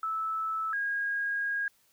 sine tone pair in turn, 1310 / 1633.9 Hz, E6 / G#6, -11 / -29 cents, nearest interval major third, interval 382 cents, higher second, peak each -29 / -28 dBFS, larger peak second, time 0.03-0.73 / 0.73-1.68 s, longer second, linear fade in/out 2 ms, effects white hiss -67 dBFS RMS until 1.92 s

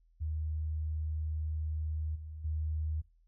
sine tone with level steps, 77.78 Hz, D#2, in tune, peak -32 / -41 / -31 dBFS, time 0.2-3.02 s, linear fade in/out 20 ms, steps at 2.15 / 2.44 s, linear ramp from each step 10 ms, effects noise-tail reverb RT60 0.3 s tail -24 dB re dry + added 41 Hz sine -63 dBFS peak until 3.27 s

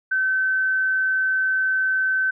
sine tone, 1533 Hz, G6, 39 cents flat, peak -18 dBFS, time 0.11-2.31 s, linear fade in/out 10 ms, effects none

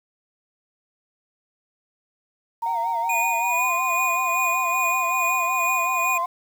sine tone with pitch glide, 925 to 1038.3 Hz, A#5 to C6, -14 to -14 cents, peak -22 dBFS, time 2.62-6.26 s, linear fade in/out 10 ms, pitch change +200 cents, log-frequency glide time 3.39-3.72 s
triangle tone with vibrato, 720 Hz, F#5, 47 cents flat, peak -27 dBFS, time 2.66-6.26 s, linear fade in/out 2 ms, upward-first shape sine, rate 5.3 Hz, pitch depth 120 cents each way
square tone with tremolo, 2459 Hz, D#7, 21 cents flat, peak -22 dBFS, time 3.09-6.18 s, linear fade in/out 5 ms, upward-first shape triangle, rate 2.4 Hz, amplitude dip 45%
effects 8-bit

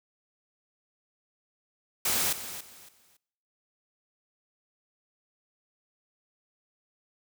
white noise with echo, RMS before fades -27 dBFS, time 2.05-2.33 s, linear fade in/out 5 ms, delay 280 ms, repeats 3, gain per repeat -12 dB, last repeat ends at 3.17 s, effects noise-tail reverb RT60 0.8 s tail -23 dB re dry

